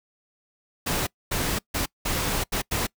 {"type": "noise bursts at uneven times", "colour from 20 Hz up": "pink", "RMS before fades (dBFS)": -26, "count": 6, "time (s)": [[0.86, 1.07], [1.31, 1.59], [1.74, 1.86], [2.05, 2.44], [2.52, 2.62], [2.71, 2.87]], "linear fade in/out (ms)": 10, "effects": ["noise-tail reverb RT60 0.1 s tail -24 dB re dry"]}